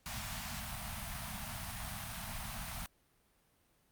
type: band-stop noise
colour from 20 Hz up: pink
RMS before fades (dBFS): -42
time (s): 0.06-2.86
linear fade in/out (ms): 0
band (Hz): 240 to 630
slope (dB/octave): 96
effects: pink hiss -72 dBFS RMS until 3.91 s + Opus 48 kbps